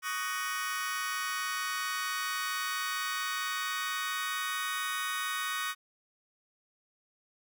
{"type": "chord", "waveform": "sawtooth", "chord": "D# minor seventh", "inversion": "third", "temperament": "just", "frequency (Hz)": [1120.1, 1244.5, 1493.4, 1866.8], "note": ["C#6", "D#6", "F#6", "A#6"], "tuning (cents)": [18, 0, 16, 2], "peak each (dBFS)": -34, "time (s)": [0.02, 5.75], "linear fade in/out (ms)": 50, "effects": []}